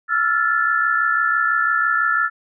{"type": "tone cluster", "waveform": "sine", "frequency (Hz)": [1335, 1401, 1743], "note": ["E6", "F6", "A6"], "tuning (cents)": [22, 5, -17], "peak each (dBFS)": -20, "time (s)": [0.08, 2.3], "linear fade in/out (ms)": 50, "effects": []}